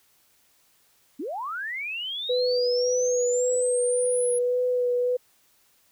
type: linear sweep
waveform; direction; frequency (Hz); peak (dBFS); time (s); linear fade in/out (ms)
sine; up; 240 to 10548; -29; 1.19-4.39; 10
type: tone with vibrato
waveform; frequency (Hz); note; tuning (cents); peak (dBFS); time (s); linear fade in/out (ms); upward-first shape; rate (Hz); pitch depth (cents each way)
sine; 494.7; B4; +3; -21; 2.29-5.17; 10; sine; 1.8; 17
effects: white hiss -63 dBFS RMS until 5.91 s